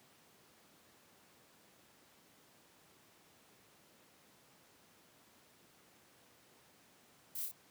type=noise with echo; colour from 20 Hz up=violet; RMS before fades=-42 dBFS; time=7.35-7.46 s; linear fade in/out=5 ms; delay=28 ms; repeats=2; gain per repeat=-3 dB; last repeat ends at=7.516 s; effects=pink hiss -65 dBFS RMS until 7.7 s + high-pass 150 Hz 12 dB/octave